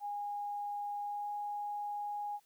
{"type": "tone with pitch glide", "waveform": "sine", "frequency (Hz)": [820, 825.2], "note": ["G#5", "G#5"], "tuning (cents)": [-22, -11], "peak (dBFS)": -36, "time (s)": [0, 2.4], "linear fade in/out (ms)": 50, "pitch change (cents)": 11, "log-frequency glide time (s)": [1.01, 1.31], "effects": ["white hiss -71 dBFS RMS until 2.45 s"]}